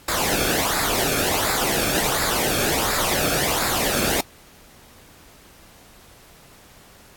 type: noise with flanger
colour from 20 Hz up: pink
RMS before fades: -22 dBFS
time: 0.08-4.21 s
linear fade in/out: 5 ms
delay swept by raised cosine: 0.33 to 1.04 ms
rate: 1.4 Hz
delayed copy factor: -0.65
effects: pink hiss -49 dBFS RMS until 7.16 s + AAC 64 kbps